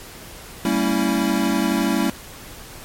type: chord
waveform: square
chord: G diminished seventh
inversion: none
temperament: equal with one note detuned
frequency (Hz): 196 / 227.8 / 277.2 / 329.6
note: G3 / Bb3 / Db4 / Fb4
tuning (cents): 0 / -40 / 0 / 0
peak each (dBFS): -24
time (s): 0.65-2.1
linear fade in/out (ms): 2
effects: pink hiss -39 dBFS RMS until 2.84 s + MP3 64 kbps